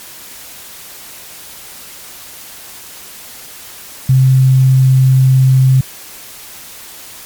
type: tone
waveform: sine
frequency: 131.2 Hz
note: C3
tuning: 5 cents sharp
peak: -5 dBFS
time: 4.09-5.81 s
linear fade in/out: 5 ms
effects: white hiss -33 dBFS RMS until 7.25 s + MP3 96 kbps